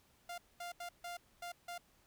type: tone bursts at uneven times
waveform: sawtooth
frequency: 698.5 Hz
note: F5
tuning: in tune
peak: -39 dBFS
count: 6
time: 0.29-0.38 / 0.6-0.72 / 0.8-0.89 / 1.04-1.17 / 1.42-1.52 / 1.68-1.78 s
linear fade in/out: 5 ms
effects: pink hiss -70 dBFS RMS until 2.06 s